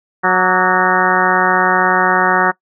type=harmonic tone with a mistuned harmonic; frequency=183.8 Hz; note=F#3; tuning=11 cents flat; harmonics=1 / 2 / 3 / 4 / 5 / 6 / 7 / 8 / 9 / 10; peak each=-23 / -20 / -23 / -18 / -18 / -18 / -20 / -18 / -22 / -19 dBFS; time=0.23-2.52 s; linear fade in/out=20 ms; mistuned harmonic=6; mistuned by=+50 cents; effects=noise-tail reverb RT60 0.1 s tail -22 dB re dry